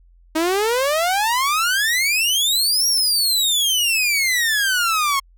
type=exponential two-way sweep; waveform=sawtooth; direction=up then down; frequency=309.7 to 5690 to 1077 Hz; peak=-13 dBFS; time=0.35-5.2 s; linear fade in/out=10 ms; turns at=2.87 s; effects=added 43 Hz sine -48 dBFS peak until 5.37 s